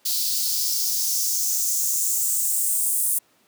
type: noise with high-pass filter sweep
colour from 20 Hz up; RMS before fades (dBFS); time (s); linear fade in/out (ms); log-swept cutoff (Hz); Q
blue; -23; 0.05-3.19; 10; 4300 to 9300; 3.2
effects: pink hiss -61 dBFS RMS until 3.47 s + high-pass 200 Hz 12 dB/octave